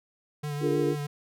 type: tone with vibrato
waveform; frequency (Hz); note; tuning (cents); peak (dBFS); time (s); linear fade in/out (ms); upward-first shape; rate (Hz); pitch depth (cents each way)
square; 146.83; D3; 0; -31; 0.43-1.07; 10; sine; 6.4; 27
type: chord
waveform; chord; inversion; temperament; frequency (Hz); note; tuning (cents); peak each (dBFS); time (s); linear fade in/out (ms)
sine; Bb dominant seventh; first; equal with one note detuned; 293.7 / 349.2 / 415.3 / 461.1; D4 / F4 / Ab4 / Bb4; 0 / 0 / 0 / -19; -29; 0.6-0.96; 50
effects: none

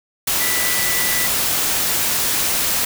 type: tone in noise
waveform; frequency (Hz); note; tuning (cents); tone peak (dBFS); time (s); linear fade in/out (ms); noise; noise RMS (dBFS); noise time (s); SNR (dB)
sine; 1975.5; B6; 0; -24; 0.4-1.27; 5; white; -19; 0.27-2.85; -8
effects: none

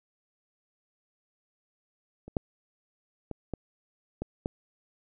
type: clicks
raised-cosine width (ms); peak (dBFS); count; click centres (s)
2; -30 / -13 / -22 / -19 / -19 / -16; 6; 2.28 / 2.368 / 3.313 / 3.537 / 4.22 / 4.459
effects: none

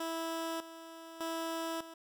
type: tone with tremolo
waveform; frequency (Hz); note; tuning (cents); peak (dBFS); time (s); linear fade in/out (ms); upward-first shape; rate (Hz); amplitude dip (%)
15% pulse; 328.1; E4; -8; -29; 0-1.94; 5; square; 0.83; 75
effects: none

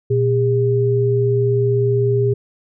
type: tone pair together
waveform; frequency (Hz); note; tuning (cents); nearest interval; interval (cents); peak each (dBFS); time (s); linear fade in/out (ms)
sine; 120.23 / 404.4; B2 / G#4; -46 / -46; octave + major sixth; 2100; -16; 0.1-2.34; 10
effects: none

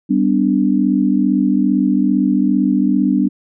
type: chord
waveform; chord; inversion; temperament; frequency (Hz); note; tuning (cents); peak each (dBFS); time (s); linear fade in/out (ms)
sine; G major; none; equal with one note detuned; 196 / 251.3 / 293.7; G3 / B3 / D4; 0 / +30 / 0; -16; 0.09-3.29; 20
effects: none

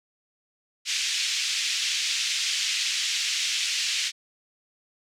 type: band-pass noise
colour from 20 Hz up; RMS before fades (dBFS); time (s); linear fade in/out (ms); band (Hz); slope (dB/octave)
pink; -27; 0.85-4.12; 50; 2400 to 6800; 24
effects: none

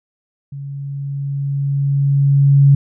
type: tone with level ramp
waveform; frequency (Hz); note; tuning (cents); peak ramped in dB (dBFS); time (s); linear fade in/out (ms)
sine; 139.8; C#3; +15; -26 to -5; 0.52-2.75; 5
effects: none

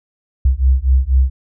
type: beating tone pair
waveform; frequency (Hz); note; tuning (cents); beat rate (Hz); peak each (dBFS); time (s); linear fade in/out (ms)
sine; 63.4 / 67.5; B1 / C#2; +46 / -45; 4.1; -13; 0.45-1.3; 5
effects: none

